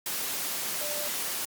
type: tone in noise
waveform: sine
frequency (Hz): 591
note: D5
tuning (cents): +11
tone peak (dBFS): -37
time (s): 0.81-1.08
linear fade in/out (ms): 2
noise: white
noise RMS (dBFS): -32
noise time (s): 0.06-1.45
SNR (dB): -8
effects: high-pass 150 Hz 12 dB/octave + Opus 48 kbps

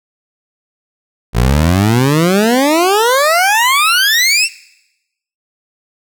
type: exponential sweep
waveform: 20% pulse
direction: up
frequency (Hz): 55 to 2791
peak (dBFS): -4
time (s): 1.33-4.49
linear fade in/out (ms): 50
effects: noise-tail reverb RT60 0.9 s tail -20 dB re dry

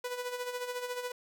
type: tone with tremolo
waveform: sawtooth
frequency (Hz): 493.9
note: B4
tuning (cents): 0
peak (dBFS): -29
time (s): 0.04-1.12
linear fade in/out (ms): 5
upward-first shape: sine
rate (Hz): 14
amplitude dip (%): 60
effects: none

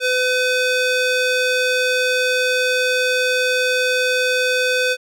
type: tone with band-pass filter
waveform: square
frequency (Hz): 505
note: B4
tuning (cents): +39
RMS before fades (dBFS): -18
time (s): 0-4.97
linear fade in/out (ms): 50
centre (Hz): 2700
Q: 0.61
effects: none

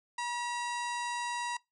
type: harmonic tone with a mistuned harmonic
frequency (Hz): 963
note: B5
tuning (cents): -44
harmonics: 1 / 2 / 3 / 4 / 5 / 6 / 7 / 8 / 9 / 10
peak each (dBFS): -34 / -40 / -44 / -46 / -48 / -50 / -51 / -52 / -53 / -54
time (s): 0.18-1.57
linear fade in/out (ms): 5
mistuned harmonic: 3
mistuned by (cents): -81
effects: noise-tail reverb RT60 0.2 s tail -23 dB re dry

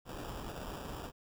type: noise with sample-and-hold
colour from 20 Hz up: pink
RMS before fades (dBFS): -43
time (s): 0.05-1.12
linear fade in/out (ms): 50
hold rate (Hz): 2100
effects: none

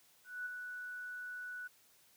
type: tone with ADSR envelope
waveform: sine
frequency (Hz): 1480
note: F#6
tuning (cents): 0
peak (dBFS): -37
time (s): 0.24-1.68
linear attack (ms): 220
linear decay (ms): 11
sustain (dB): -5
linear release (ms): 14
effects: white hiss -67 dBFS RMS until 2.16 s + high-pass 60 Hz 12 dB/octave

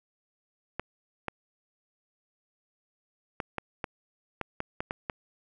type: clicks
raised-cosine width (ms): 0.5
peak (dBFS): -16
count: 10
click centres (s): 0.796 / 1.283 / 3.402 / 3.583 / 3.842 / 4.413 / 4.604 / 4.805 / 4.909 / 5.098
effects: none

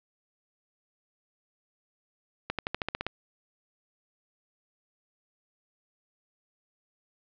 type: accelerating click train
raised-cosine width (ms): 0.3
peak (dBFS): -13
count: 9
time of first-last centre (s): 2.5-3.066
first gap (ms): 87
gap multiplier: 0.94
effects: low-pass 4000 Hz 12 dB/octave

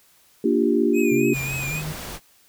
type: chord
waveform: sine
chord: G minor seventh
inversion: first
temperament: equal with one note detuned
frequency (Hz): 233.1 / 293.7 / 349.2 / 394.5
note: Bb3 / D4 / F4 / G4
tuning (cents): 0 / 0 / 0 / +11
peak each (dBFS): -22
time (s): 0.44-1.34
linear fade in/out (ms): 5
type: tone with vibrato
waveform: square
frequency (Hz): 2470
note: D#7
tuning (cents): -13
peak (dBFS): -28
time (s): 0.93-1.83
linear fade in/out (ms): 50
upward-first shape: triangle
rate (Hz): 3.6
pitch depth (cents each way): 72
type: tone with pitch glide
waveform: sine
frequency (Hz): 134.6 to 153.72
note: C3 to D#3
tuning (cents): +49 to -21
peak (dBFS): -28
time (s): 1.11-1.93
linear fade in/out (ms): 10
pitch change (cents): +230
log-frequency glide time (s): 1.66-1.73
type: noise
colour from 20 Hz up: pink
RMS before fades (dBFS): -34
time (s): 1.32-2.2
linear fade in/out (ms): 50
effects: white hiss -57 dBFS RMS until 2.48 s

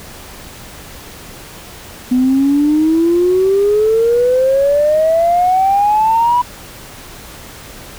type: exponential sweep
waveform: sine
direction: up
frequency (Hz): 248.1 to 987.8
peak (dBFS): -8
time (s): 2.11-6.42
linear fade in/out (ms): 10
effects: tanh soft clip ceiling -4 dBFS + pink hiss -34 dBFS RMS until 7.98 s

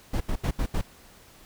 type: noise bursts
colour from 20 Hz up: brown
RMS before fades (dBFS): -25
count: 5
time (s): 0.13-0.815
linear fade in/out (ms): 10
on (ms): 77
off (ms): 75
effects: pink hiss -53 dBFS RMS until 1.45 s

